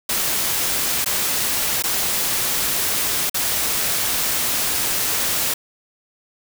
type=noise with dropouts; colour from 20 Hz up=white; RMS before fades=-21 dBFS; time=0.09-5.54 s; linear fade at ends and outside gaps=5 ms; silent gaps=1.046-1.059 / 1.824-1.837 / 3.297-3.343 s; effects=none